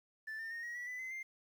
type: tone with pitch steps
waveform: sine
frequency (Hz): 1758 / 1803.3 / 1849.7 / 1897.3 / 1946.1 / 1996.2 / 2048 / 2100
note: A6 / A6 / A#6 / A#6 / B6 / B6 / C7 / C7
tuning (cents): -2 / +42 / -14 / +30 / -26 / +18 / -38 / +6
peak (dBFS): -38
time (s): 0.27-1.23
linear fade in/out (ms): 10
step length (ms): 120
effects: tanh soft clip ceiling -40 dBFS + 11-bit